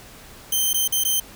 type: tone with dropouts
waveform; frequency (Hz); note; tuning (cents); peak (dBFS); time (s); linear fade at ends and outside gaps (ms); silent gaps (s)
5% pulse; 3112; G7; -13; -10; 0.52-1.2; 5; 0.732-0.742 / 0.878-0.922 / 1.038-1.049
effects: pink hiss -44 dBFS RMS until 1.35 s